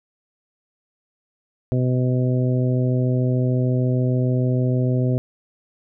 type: harmonic tone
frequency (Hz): 126.6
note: B2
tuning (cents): +43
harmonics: 1 / 2 / 3 / 4 / 5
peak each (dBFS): -18 / -24 / -28 / -30 / -32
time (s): 1.72-5.18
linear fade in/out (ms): 0
effects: none